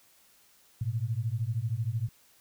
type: beating tone pair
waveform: sine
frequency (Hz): 107.4 / 120.4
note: A2 / B2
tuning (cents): -41 / -44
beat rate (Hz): 13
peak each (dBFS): -31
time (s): 0.81-2.09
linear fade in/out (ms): 5
effects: white hiss -62 dBFS RMS until 2.4 s